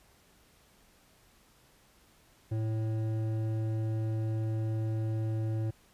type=tone with hard clipping; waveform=triangle; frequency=110.3 Hz; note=A2; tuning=5 cents sharp; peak=-31 dBFS; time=2.51-5.71 s; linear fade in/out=10 ms; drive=14 dB; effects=pink hiss -63 dBFS RMS until 5.93 s + resampled to 32000 Hz